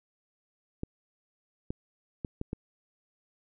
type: clicks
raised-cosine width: 3 ms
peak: -20 dBFS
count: 5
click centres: 0.834 / 1.705 / 2.248 / 2.414 / 2.531 s
effects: none

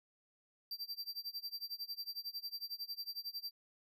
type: tone with tremolo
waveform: square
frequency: 4699 Hz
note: D8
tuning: in tune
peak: -39 dBFS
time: 0.71-3.51 s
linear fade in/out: 2 ms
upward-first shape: sine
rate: 11 Hz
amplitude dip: 95%
effects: none

